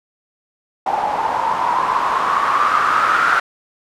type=noise with low-pass filter sweep; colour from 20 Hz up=blue; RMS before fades=-17 dBFS; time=0.86-3.4 s; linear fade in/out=5 ms; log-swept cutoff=810 to 1400 Hz; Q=7.3; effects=none